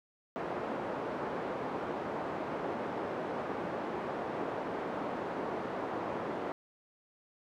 pink band-pass noise, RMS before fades -37 dBFS, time 0.36-6.52 s, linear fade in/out 0 ms, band 300 to 1000 Hz, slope 12 dB/octave, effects none

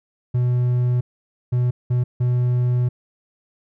triangle tone bursts at uneven times, 123.47 Hz, B2, in tune, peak -14 dBFS, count 4, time 0.34-1.01 / 1.52-1.71 / 1.9-2.04 / 2.2-2.89 s, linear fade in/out 10 ms, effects none

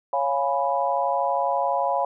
sine chord, C# dominant seventh, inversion none, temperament equal, 554.4 / 698.5 / 830.6 / 987.8 Hz, C#5 / E#5 / G#5 / B5, 0 / 0 / 0 / 0 cents, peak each -26 dBFS, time 0.13-2.05 s, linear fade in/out 2 ms, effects none

